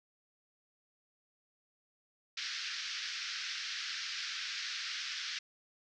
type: band-pass noise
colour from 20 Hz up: white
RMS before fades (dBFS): -40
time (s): 2.37-5.39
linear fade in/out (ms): 5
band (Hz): 1400 to 5600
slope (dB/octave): 48
effects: none